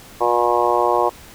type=harmonic tone; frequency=120 Hz; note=B2; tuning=49 cents flat; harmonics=3 / 4 / 5 / 6 / 7 / 8 / 9; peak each=-22 / -22 / -22 / -22 / -22 / -22 / -22 dBFS; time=0.2-1.1 s; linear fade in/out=20 ms; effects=pink hiss -42 dBFS RMS until 1.34 s